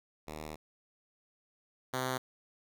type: tone pair in turn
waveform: 5% pulse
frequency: 77 / 129.14 Hz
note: D#2 / C3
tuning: -17 / -22 cents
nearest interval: major sixth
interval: 895 cents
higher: second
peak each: -30 / -21 dBFS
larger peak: second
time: 0.27-0.56 / 1.93-2.18 s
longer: first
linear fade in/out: 10 ms
effects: none